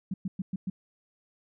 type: tone bursts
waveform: sine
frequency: 188.4 Hz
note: F#3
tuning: 32 cents sharp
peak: -28 dBFS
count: 5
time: 0.11-0.7 s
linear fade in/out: 5 ms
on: 30 ms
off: 110 ms
effects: none